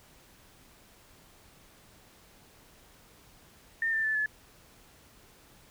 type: tone with pitch steps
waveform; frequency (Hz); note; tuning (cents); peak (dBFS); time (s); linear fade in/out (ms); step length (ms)
sine; 1814 / 1781.8 / 1750.2 / 1719.1; A#6 / A6 / A6 / A6; -48 / +21 / -10 / -41; -26; 3.82-4.26; 2; 110
effects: pink hiss -58 dBFS RMS until 5.7 s